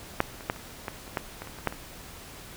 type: clicks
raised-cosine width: 0.5 ms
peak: -6 / -26 / -10 / -28 / -16 / -30 / -11 / -21 / -27 / -28 / -9 / -22 dBFS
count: 12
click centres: 0.204 / 0.408 / 0.499 / 0.562 / 0.882 / 1.078 / 1.172 / 1.42 / 1.473 / 1.587 / 1.673 / 1.725 s
effects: pink hiss -45 dBFS RMS until 2.56 s